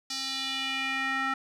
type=tone with band-pass filter sweep; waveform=square; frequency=267.4 Hz; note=C4; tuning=38 cents sharp; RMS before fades=-31 dBFS; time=0.1-1.34 s; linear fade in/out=5 ms; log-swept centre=5000 to 1500 Hz; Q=2.7; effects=none